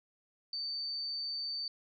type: tone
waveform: sine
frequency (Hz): 4573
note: D8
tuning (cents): -47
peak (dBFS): -35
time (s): 0.53-1.68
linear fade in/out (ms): 2
effects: none